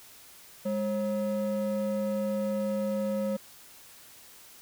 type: ring-modulated tone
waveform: triangle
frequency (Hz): 372.1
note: F#4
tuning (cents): +10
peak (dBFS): -22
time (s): 0.65-3.37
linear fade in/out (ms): 10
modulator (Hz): 167
effects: white hiss -52 dBFS RMS until 4.61 s